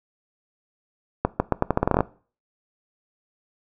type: accelerating click train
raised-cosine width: 1 ms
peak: -4 dBFS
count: 13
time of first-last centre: 1.25-2.006 s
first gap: 150 ms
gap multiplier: 0.82
effects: noise-tail reverb RT60 0.4 s tail -20 dB re dry